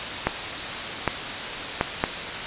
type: clicks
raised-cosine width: 0.5 ms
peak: -4 dBFS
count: 4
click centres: 0.27 / 1.077 / 1.811 / 2.039 s
effects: white hiss -29 dBFS RMS until 2.46 s + resampled to 8000 Hz